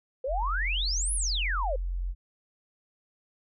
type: exponential two-way sweep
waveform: sine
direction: up then down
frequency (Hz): 493.9 to 11000 to 493.9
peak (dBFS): -28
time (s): 0.24-1.76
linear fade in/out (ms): 5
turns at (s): 1.14
type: tone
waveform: sine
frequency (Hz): 44.37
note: F1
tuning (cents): +28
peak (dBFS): -28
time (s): 0.27-2.15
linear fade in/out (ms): 50
effects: none